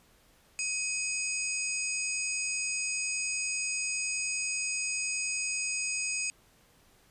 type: tone cluster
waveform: sine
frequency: 2519 / 4945 / 6700 / 8190 Hz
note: D#7 / D#8 / G#8 / C9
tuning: +21 / -12 / +14 / -38 cents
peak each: -33 / -40 / -35 / -37 dBFS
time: 0.59-6.3 s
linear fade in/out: 0 ms
effects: pink hiss -63 dBFS RMS until 7.1 s + resampled to 32000 Hz